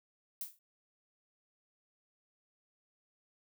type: noise with exponential decay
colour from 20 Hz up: violet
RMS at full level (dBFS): -36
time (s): 0.41-0.59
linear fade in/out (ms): 2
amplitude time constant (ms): 38
effects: none